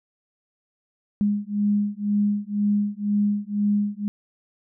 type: beating tone pair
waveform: sine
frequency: 204.8 / 206.8 Hz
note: G#3 / G#3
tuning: -24 / -7 cents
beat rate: 2 Hz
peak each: -23 dBFS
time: 1.21-4.08 s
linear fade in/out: 0 ms
effects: none